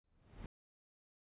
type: noise with exponential growth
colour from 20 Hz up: brown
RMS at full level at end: -45 dBFS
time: 0.04-0.46 s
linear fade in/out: 2 ms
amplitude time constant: 91 ms
effects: resampled to 8000 Hz